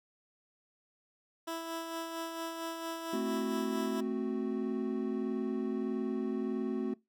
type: tone with tremolo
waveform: 15% pulse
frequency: 329.6 Hz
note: E4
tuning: in tune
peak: -29 dBFS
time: 1.47-4.01 s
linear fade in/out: 10 ms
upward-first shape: sine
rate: 4.4 Hz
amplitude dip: 40%
type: chord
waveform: triangle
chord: F# diminished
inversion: first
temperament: equal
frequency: 220 / 261.6 / 370 Hz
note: A3 / C4 / F#4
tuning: 0 / 0 / 0 cents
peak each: -34 dBFS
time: 3.13-6.94 s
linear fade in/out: 5 ms
effects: noise-tail reverb RT60 0.2 s tail -22 dB re dry